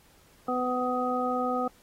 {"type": "harmonic tone", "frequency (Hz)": 250.6, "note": "B3", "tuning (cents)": 25, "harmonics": [1, 2, 3, 5], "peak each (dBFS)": [-31, -31, -31, -31], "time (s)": [0.48, 1.68], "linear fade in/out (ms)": 5, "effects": ["pink hiss -60 dBFS RMS until 1.82 s", "AAC 48 kbps"]}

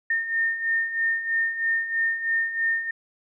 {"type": "beating tone pair", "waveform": "sine", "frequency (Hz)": [1820, 1823.1], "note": ["A#6", "A#6"], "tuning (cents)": [-42, -39], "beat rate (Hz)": 3.1, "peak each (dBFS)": [-29, -23], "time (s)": [0.1, 2.91], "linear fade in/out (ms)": 5, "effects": []}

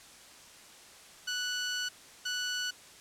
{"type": "tone bursts at uneven times", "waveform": "15% pulse", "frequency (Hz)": 1480, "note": "F#6", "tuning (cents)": 0, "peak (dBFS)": -25, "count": 2, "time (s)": [[1.27, 1.89], [2.25, 2.71]], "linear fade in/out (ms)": 10, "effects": ["white hiss -53 dBFS RMS until 3 s", "low-pass 9000 Hz 12 dB/octave"]}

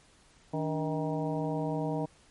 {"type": "harmonic tone with a mistuned harmonic", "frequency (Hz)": 157.7, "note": "D#3", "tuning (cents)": 24, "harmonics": [1, 2, 3, 4, 5, 6], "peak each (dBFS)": [-33, -34, -37, -37, -40, -41], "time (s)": [0.53, 2.06], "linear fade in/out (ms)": 10, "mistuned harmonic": 2, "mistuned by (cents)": -130, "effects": ["pink hiss -61 dBFS RMS until 2.3 s", "MP3 48 kbps"]}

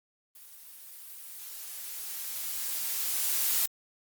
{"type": "noise with level ramp", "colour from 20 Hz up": "blue", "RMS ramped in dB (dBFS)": [-51, -26], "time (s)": [0.35, 3.66], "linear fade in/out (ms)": 5, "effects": ["Opus 32 kbps"]}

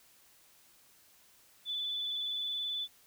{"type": "tone with vibrato", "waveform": "sine", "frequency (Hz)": 3482, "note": "A7", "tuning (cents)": -19, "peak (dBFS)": -33, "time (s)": [1.65, 2.88], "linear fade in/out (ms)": 50, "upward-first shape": "sine", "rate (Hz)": 19, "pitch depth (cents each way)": 16, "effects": ["white hiss -63 dBFS RMS until 3.06 s"]}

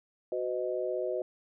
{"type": "chord", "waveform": "sine", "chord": "B major", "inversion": "second", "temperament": "equal with one note detuned", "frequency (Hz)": [370, 506.9, 622.3], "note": ["F#4", "B4", "D#5"], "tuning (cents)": [0, 45, 0], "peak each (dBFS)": -34, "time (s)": [0.32, 1.22], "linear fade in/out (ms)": 2, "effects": []}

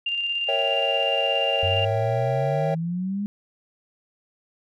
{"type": "tone with tremolo", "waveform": "sine", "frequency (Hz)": 2794, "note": "F7", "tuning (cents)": 0, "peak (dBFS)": -22, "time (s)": [0.06, 1.85], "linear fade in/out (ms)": 5, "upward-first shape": "square", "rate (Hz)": 17, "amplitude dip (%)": 30}
{"type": "chord", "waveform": "triangle", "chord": "A# diminished seventh", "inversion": "none", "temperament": "equal", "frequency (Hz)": [466.2, 554.4, 659.3, 784], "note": ["A#4", "C#5", "E5", "G5"], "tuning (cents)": [0, 0, 0, 0], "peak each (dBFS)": [-29, -24, -26, -27], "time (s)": [0.48, 2.75], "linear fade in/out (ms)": 10}
{"type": "exponential sweep", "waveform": "sine", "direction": "up", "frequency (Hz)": [92, 207.7], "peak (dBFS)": -24, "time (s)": [1.63, 3.26], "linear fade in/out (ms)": 0}
{"effects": []}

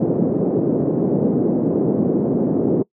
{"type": "band-pass noise", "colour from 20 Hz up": "white", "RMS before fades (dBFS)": -18, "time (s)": [0, 2.83], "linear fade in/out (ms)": 10, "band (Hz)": [150, 420], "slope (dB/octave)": 24, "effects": ["noise-tail reverb RT60 0.1 s tail -23 dB re dry"]}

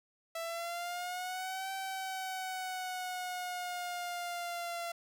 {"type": "exponential two-way sweep", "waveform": "sawtooth", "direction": "up then down", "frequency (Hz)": [659.3, 772, 683], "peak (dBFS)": -33, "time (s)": [0.35, 4.92], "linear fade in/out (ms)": 5, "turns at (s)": 1.71, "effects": []}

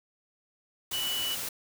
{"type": "tone in noise", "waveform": "sine", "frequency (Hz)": 2960, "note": "F#7", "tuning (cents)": 0, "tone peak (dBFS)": -30, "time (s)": [0.93, 1.35], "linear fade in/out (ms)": 5, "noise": "white", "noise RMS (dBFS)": -35, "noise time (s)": [0.91, 1.49], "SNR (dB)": 2, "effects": []}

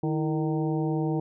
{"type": "harmonic tone with a mistuned harmonic", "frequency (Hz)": 153.7, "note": "D#3", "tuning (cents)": -21, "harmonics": [1, 2, 3, 4, 5, 6], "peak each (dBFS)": [-27, -28, -33, -41, -37, -42], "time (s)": [0.03, 1.2], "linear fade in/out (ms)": 5, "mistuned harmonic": 2, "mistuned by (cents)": 89, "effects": []}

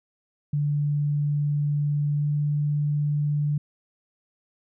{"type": "tone with pitch glide", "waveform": "sine", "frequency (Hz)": [146.3, 147.23], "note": ["D3", "D3"], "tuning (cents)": [-6, 5], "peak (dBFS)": -21, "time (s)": [0.53, 3.58], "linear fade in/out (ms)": 5, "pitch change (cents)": 11, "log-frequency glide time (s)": [2.16, 2.25], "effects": []}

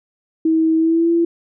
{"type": "tone with pitch glide", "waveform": "sine", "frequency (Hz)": [321.4, 337.4], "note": ["E4", "E4"], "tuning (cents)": [-44, 40], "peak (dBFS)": -12, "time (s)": [0.45, 1.25], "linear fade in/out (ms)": 5, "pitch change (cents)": 84, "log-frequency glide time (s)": [0.77, 1.11], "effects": []}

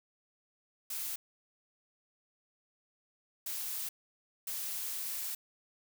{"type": "noise bursts at uneven times", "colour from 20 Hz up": "blue", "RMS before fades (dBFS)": -38, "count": 3, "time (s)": [[0.9, 1.16], [3.46, 3.89], [4.47, 5.35]], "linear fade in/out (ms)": 5, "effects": []}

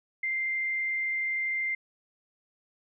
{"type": "tone with frequency modulation", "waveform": "sine", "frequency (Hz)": 2093, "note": "C7", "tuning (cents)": 0, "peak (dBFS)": -27, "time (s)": [0.23, 1.75], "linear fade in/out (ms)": 5, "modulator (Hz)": 33.2, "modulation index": 0.33, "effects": []}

